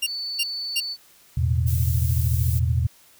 sawtooth tone bursts, 2794 Hz, F7, in tune, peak -17 dBFS, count 3, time 0.02-0.804 s, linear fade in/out 10 ms, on 48 ms, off 320 ms
sine tone, 4487 Hz, C#8, 20 cents sharp, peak -27 dBFS, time 0.05-0.97 s, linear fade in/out 50 ms
sine chord, E suspended fourth, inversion none, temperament equal, 82.41 / 110 / 123.47 Hz, E2 / A2 / B2, 0 / 0 / 0 cents, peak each -21 / -26 / -23 dBFS, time 1.37-2.87 s, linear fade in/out 5 ms
violet noise, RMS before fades -33 dBFS, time 1.66-2.6 s, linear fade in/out 20 ms
effects white hiss -54 dBFS RMS until 3.19 s

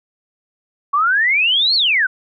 sine exponential two-way sweep, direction up then down, 1103 to 4500 to 1452 Hz, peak -12 dBFS, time 0.93-2.07 s, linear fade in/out 10 ms, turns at 1.75 s, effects none

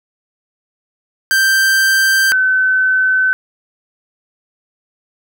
45% pulse / sine tone pair in turn, 1568 / 1520.7 Hz, G6 / F#6, 0 / +47 cents, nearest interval minor second, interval 53 cents, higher first, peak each -10 dBFS, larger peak neither, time 1.31-2.32 / 2.32-3.33 s, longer neither, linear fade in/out 0 ms, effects none

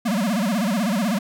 square tone with vibrato, 211 Hz, G#3, 28 cents sharp, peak -20 dBFS, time 0.05-1.19 s, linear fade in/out 10 ms, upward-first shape sine, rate 16 Hz, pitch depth 240 cents each way, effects none

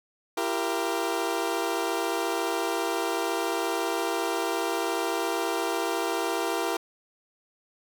20% pulse chord, E diminished, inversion none, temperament equal with one note detuned, 337.7 / 392 / 466.2 Hz, E4 / G4 / Bb4, +42 / 0 / 0 cents, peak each -25 / -26 / -26 dBFS, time 0.37-6.77 s, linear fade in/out 5 ms, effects none

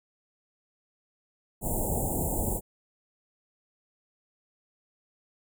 pink band-stop noise, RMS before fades -29 dBFS, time 1.61-2.61 s, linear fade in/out 50 ms, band 900 to 7200 Hz, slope 96 dB/octave, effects none

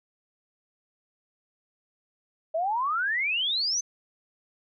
sine exponential sweep, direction up, 622.3 to 6272 Hz, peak -24 dBFS, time 2.54-3.81 s, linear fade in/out 10 ms, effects none

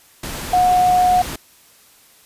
sine tone in noise, 727 Hz, F#5, 31 cents flat, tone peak -11 dBFS, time 0.53-1.22 s, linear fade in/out 5 ms, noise pink, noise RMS -28 dBFS, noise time 0.23-1.36 s, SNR +14 dB, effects white hiss -50 dBFS RMS until 2.25 s + resampled to 32000 Hz

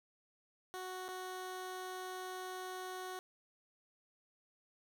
15% pulse tone with dropouts, 370 Hz, F#4, in tune, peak -36 dBFS, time 0.74-3.19 s, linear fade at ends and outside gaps 0 ms, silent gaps 1.082-1.088 s, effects none

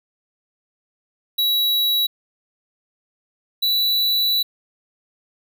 square tone pair in turn, 3900 / 3950 Hz, B7 / B7, -23 / 0 cents, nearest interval unison, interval 23 cents, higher second, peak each -17 dBFS, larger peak neither, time 1.38-2.07 / 3.62-4.43 s, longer second, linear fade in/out 10 ms, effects none

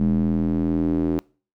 square tone with band-pass filter sweep, 41.2 Hz, E1, in tune, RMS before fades -21 dBFS, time 0-1.19 s, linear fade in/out 0 ms, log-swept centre 210 to 320 Hz, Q 4, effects noise-tail reverb RT60 0.4 s tail -26 dB re dry

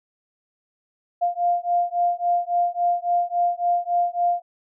sine beating tone pair, 698.5 / 702.1 Hz, F5 / F5, 0 / +9 cents, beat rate 3.6 Hz, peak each -22 dBFS, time 1.21-4.42 s, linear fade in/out 20 ms, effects none

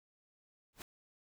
pink noise with exponential growth, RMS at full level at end -42 dBFS, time 0.73-0.82 s, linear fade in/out 1 ms, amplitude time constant 18 ms, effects none

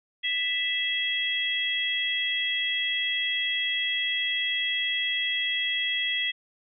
harmonic tone, 659.3 Hz, E5, in tune, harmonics 3 / 4 / 5, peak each -29 / -33 / -27 dBFS, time 0.23-6.32 s, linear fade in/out 20 ms, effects none

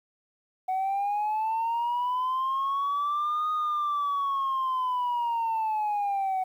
sine linear two-way sweep, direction up then down, 744 to 1241 to 744 Hz, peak -23 dBFS, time 0.68-6.44 s, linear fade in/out 10 ms, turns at 3.51 s, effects tanh soft clip ceiling -23 dBFS + 10-bit

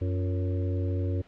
harmonic tone with a mistuned harmonic, 92.5 Hz, F#2, in tune, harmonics 1 / 3 / 4 / 5 / 6, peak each -26 / -36 / -38 / -40 / -42 dBFS, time 0.01-1.22 s, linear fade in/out 10 ms, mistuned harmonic 4, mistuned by -78 cents, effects pink hiss -57 dBFS RMS until 1.27 s + low-pass 3000 Hz 12 dB/octave

